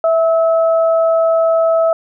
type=tone pair together; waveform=sine; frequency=656 / 1295.4 Hz; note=E5 / E6; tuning=-9 / -31 cents; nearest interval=octave; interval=1178 cents; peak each=-10 / -21 dBFS; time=0.04-1.93 s; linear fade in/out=2 ms; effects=none